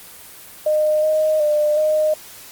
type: tone with pitch steps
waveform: sine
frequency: 612 / 621 / 600 / 616 Hz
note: D#5 / D#5 / D5 / D#5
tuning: -29 / -3 / +37 / -17 cents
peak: -14 dBFS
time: 0.66-2.14 s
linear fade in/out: 5 ms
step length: 370 ms
effects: white hiss -40 dBFS RMS until 2.51 s + Opus 24 kbps